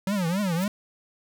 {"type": "tone with vibrato", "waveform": "square", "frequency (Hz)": 184.9, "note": "F#3", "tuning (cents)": -1, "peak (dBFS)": -24, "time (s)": [0.07, 0.68], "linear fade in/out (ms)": 2, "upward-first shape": "triangle", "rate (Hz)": 3.7, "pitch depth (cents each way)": 250}
{"type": "noise with exponential growth", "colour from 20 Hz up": "white", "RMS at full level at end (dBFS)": -35, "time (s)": [0.51, 0.64], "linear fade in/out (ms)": 2, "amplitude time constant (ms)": 28}
{"effects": []}